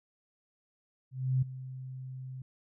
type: tone with ADSR envelope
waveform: sine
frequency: 130 Hz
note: C3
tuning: 11 cents flat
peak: -23 dBFS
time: 1.11-2.42 s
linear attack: 310 ms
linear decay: 11 ms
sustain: -16 dB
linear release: 3 ms
effects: none